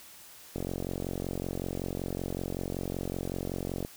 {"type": "click train", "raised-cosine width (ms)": 2, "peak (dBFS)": -20, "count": 150, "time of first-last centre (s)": [0.56, 3.849], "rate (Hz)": 45.3, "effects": ["white hiss -51 dBFS RMS until 3.96 s"]}